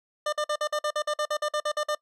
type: tone bursts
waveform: 25% pulse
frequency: 600 Hz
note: D5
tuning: 37 cents sharp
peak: -21 dBFS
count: 15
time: 0.26-1.95 s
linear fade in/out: 5 ms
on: 66 ms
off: 50 ms
effects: noise-tail reverb RT60 0.1 s tail -22 dB re dry + low-pass 8000 Hz 12 dB/octave